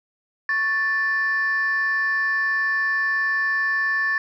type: tone pair together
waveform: sine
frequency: 1108.7 / 1761.5 Hz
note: C#6 / A6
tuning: 0 / +1 cents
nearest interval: minor sixth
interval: 801 cents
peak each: -27 / -18 dBFS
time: 0.49-4.18 s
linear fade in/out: 2 ms
effects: tanh soft clip ceiling -16 dBFS